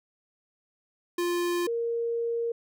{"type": "tone pair in turn", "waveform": ["square", "sine"], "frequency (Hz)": [349.2, 466.1], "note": ["F4", "A#4"], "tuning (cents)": [0, 0], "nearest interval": "perfect fourth", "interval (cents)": 500, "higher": "second", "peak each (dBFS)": -26, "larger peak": "neither", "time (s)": [[1.18, 1.67], [1.67, 2.52]], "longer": "second", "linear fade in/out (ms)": 5, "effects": []}